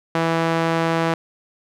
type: tone with band-pass filter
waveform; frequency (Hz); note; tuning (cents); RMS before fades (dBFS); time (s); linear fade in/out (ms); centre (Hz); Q
sawtooth; 164.7; E3; -1; -20; 0.15-1.14; 2; 950; 0.55
effects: none